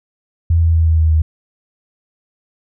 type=tone with pitch steps; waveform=sine; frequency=83.4 / 82.44 / 81.5 / 80.56 / 79.63 / 78.72 Hz; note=E2 / E2 / E2 / E2 / D#2 / D#2; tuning=+21 / +1 / -19 / -39 / +41 / +21 cents; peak=-9 dBFS; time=0.5-1.22 s; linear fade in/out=5 ms; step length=120 ms; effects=none